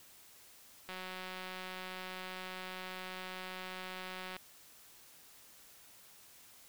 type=click train; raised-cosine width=0.3 ms; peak=-28 dBFS; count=644; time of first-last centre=0.89-4.366 s; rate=185 Hz; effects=white hiss -59 dBFS RMS until 6.68 s